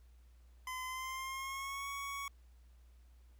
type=tone with pitch glide; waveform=25% pulse; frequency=1024 to 1116.7 Hz; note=C6 to C#6; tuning=-38 to +12 cents; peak=-36 dBFS; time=0.67-2.28 s; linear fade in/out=2 ms; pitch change=+150 cents; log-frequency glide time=0.85-1.89 s; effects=added 60 Hz sine -58 dBFS peak until 3.39 s + pink hiss -75 dBFS RMS until 3.39 s

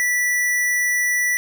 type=tone; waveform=square; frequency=1963 Hz; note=B6; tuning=11 cents flat; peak=-18 dBFS; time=0-1.37 s; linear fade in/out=0 ms; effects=9-bit

